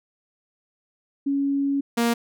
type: tone pair in turn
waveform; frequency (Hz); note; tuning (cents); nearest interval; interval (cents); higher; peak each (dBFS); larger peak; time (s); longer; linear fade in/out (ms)
sine / sawtooth; 278.8 / 234.4; C#4 / A#3; +10 / +10; minor third; 300; first; -20 / -15; second; 1.26-1.81 / 1.97-2.14; first; 10
effects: none